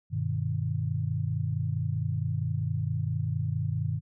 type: chord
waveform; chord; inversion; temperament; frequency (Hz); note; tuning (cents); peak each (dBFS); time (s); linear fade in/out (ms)
sine; G augmented; none; just; 98 / 122.5 / 153.12; G2 / B2 / D#3; 0 / -14 / -27; -31; 0.1-4.01; 50
effects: none